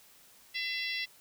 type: harmonic tone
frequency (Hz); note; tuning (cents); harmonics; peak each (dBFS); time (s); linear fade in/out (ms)
674; E5; +38; 3 / 4 / 5 / 6 / 7 / 8; -36 / -38 / -40 / -42 / -43 / -44; 0.54-1.06; 20
effects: white hiss -59 dBFS RMS until 1.2 s